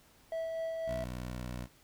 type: tone with tremolo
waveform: triangle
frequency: 653 Hz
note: E5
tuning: 17 cents flat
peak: -31 dBFS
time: 0.32-1.04 s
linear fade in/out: 2 ms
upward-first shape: sine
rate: 4 Hz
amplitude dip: 25%
type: tone with pitch glide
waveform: 15% pulse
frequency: 61.74 to 61.38 Hz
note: B1 to B1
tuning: 0 to -10 cents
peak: -32 dBFS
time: 0.86-1.68 s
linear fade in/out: 50 ms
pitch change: -10 cents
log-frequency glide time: 1.33-1.4 s
effects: pink hiss -63 dBFS RMS until 1.83 s